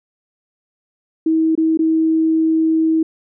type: tone with dropouts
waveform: sine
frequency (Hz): 320.8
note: E4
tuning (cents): -47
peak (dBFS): -12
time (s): 1.26-3.03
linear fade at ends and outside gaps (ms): 5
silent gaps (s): 1.553-1.576 / 1.774-1.791
effects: none